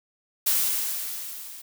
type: noise with level ramp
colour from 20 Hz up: blue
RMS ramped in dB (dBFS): -21 to -42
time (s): 0.46-1.62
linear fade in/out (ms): 10
effects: none